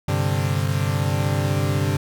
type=chord; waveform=40% pulse; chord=G suspended fourth; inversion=none; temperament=equal; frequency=98 / 130.81 / 146.83 Hz; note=G2 / C3 / D3; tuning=0 / 0 / 0 cents; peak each=-22 / -24 / -23 dBFS; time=0.08-1.97 s; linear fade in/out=5 ms; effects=none